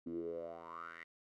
10% pulse tone with band-pass filter sweep, 83.7 Hz, E2, 27 cents sharp, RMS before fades -45 dBFS, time 0.06-1.04 s, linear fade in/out 10 ms, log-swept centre 270 to 2000 Hz, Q 8.3, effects none

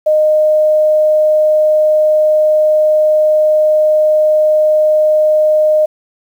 sine tone, 615 Hz, D#5, 20 cents flat, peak -7 dBFS, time 0.06-5.86 s, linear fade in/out 10 ms, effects 7-bit

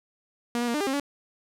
sawtooth tone with pitch steps, 238.1 / 241.1 / 235.1 / 299.6 / 400.8 / 267.8 / 284.7 Hz, A#3 / B3 / A#3 / D4 / G4 / C4 / C#4, +37 / -41 / +15 / +35 / +38 / +40 / +46 cents, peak -21 dBFS, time 0.55-0.998 s, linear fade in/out 0 ms, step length 64 ms, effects low-pass 12000 Hz 12 dB/octave

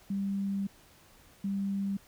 sine tone bursts at uneven times, 197.4 Hz, G3, 12 cents sharp, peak -29 dBFS, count 2, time 0.1-0.67 / 1.44-1.97 s, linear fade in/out 5 ms, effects pink hiss -59 dBFS RMS until 2.07 s

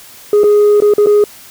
sine tone with dropouts, 415.3 Hz, G#4, in tune, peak -3 dBFS, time 0.33-1.24 s, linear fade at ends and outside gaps 2 ms, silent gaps 0.435-0.44 / 0.803-0.821 / 0.938-0.981 / 1.061-1.069 s, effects tanh soft clip ceiling -4 dBFS + white hiss -37 dBFS RMS until 1.5 s

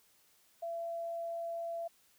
sine tone, 674 Hz, E5, 38 cents sharp, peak -36 dBFS, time 0.62-1.88 s, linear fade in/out 10 ms, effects white hiss -68 dBFS RMS until 2.18 s

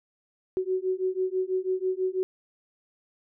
sine beating tone pair, 370.3 / 376.4 Hz, F#4 / F#4, +1 / +30 cents, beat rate 6.1 Hz, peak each -28 / -28 dBFS, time 0.57-2.23 s, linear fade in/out 0 ms, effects none

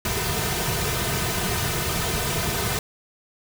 pink noise with comb filter, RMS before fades -25 dBFS, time 0.05-2.79 s, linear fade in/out 2 ms, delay 3.6 ms, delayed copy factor -0.8, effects none

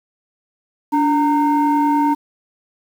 sine tone pair together, 290 / 920.7 Hz, D4 / A#5, -22 / -22 cents, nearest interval octave + minor sixth, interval 2000 cents, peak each -14 dBFS, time 0.92-2.15 s, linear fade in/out 20 ms, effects tanh soft clip ceiling -9 dBFS + 7-bit

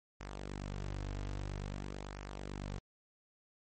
sawtooth tone with flanger, 49 Hz, G1, in tune, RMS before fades -42 dBFS, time 0.2-2.79 s, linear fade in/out 10 ms, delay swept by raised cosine 0.25 to 5.35 ms, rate 0.5 Hz, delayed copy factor -0.5, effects MP3 32 kbps

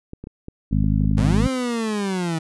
clicks, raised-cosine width 3 ms, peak -21 dBFS, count 9, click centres 0.134 / 0.24 / 0.271 / 0.484 / 0.727 / 0.842 / 1.008 / 1.045 / 1.112 s
harmonic tone, 51.91 Hz, G#1, in tune, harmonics 1 / 2 / 3 / 4 / 5, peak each -21 / -22 / -22 / -23 / -27 dBFS, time 0.71-1.48 s, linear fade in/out 10 ms
30% pulse linear two-way sweep, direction up then down, 90 to 265.7 to 158.1 Hz, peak -19 dBFS, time 1.17-2.39 s, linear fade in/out 10 ms, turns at 1.47 s
effects resampled to 24000 Hz

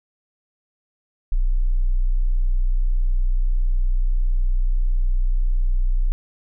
sine tone, 30.78 Hz, B0, 5 cents flat, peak -15 dBFS, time 1.32-6.12 s, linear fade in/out 0 ms, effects none

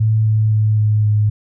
sine tone with pitch steps, 109.6 / 108.59 / 107.59 / 106.6 / 105.62 Hz, A2 / A2 / A2 / G#2 / G#2, -6 / -22 / -38 / +46 / +30 cents, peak -11 dBFS, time 0-1.3 s, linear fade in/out 10 ms, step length 260 ms, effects none

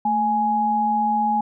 sine tone pair together, 221.2 / 835.1 Hz, A3 / G#5, +9 / +9 cents, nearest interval octave + major seventh, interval 2300 cents, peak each -25 / -18 dBFS, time 0.05-1.41 s, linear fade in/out 5 ms, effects none

